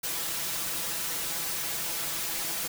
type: noise with comb filter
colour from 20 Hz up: white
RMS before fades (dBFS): -32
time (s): 0.03-2.68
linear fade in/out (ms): 10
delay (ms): 6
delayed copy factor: +0.9
effects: none